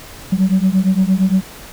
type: beating tone pair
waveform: sine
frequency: 185 / 193.7 Hz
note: F#3 / G3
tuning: 0 / -20 cents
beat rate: 8.7 Hz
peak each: -13 dBFS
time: 0.32-1.42 s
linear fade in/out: 10 ms
effects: tanh soft clip ceiling -6 dBFS + pink hiss -36 dBFS RMS until 1.72 s